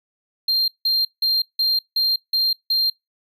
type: tone bursts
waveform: triangle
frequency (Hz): 4186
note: C8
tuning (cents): 0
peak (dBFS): -15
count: 7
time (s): 0.48-2.9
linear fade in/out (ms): 5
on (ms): 200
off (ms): 170
effects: noise-tail reverb RT60 0.2 s tail -26 dB re dry

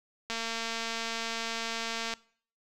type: click train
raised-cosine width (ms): 0.2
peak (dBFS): -17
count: 420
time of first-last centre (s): 0.3-2.138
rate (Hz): 228
effects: noise-tail reverb RT60 0.5 s tail -21 dB re dry

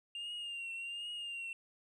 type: tone with vibrato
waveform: sine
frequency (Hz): 2794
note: F7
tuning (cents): 0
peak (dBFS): -37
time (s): 0.15-1.53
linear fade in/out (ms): 2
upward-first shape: triangle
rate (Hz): 1.3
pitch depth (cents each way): 58
effects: tanh soft clip ceiling -39 dBFS

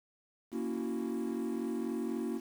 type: chord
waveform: triangle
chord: F# dominant seventh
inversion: first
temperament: equal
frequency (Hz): 233.1 / 277.2 / 329.6 / 370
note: A#3 / C#4 / E4 / F#4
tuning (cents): 0 / 0 / 0 / 0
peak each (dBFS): -34 / -37 / -36 / -37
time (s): 0.51-2.41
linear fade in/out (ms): 50
effects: tanh soft clip ceiling -25 dBFS + 9-bit

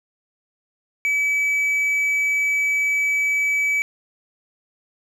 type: tone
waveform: triangle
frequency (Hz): 2291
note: D7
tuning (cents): -44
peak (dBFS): -16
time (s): 1.05-3.82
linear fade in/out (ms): 0
effects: none

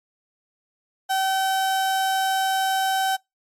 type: tone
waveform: 35% pulse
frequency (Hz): 767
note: G5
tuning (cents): -38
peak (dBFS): -18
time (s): 1.09-3.17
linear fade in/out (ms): 20
effects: noise-tail reverb RT60 0.2 s tail -26 dB re dry + MP3 64 kbps

